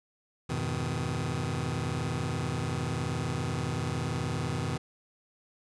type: chord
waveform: sawtooth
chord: F half-diminished seventh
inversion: none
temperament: just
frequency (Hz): 87.31 / 104.77 / 125.72 / 157.15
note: F2 / Ab2 / Cb3 / Eb3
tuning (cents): 0 / +16 / +31 / +18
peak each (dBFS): -33 / -35 / -29 / -30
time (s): 0.49-4.78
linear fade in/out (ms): 10
effects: resampled to 22050 Hz + 10-bit